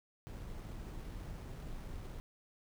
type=noise with sample-and-hold; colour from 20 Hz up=brown; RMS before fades=-45 dBFS; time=0.27-2.2 s; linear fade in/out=0 ms; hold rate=7350 Hz; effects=none